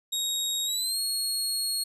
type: tone with pitch glide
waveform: 25% pulse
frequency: 3771 to 4307 Hz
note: A#7 to C8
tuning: +19 to +49 cents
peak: -22 dBFS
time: 0.12-1.84 s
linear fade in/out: 10 ms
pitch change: +230 cents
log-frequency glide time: 0.65-1 s
effects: none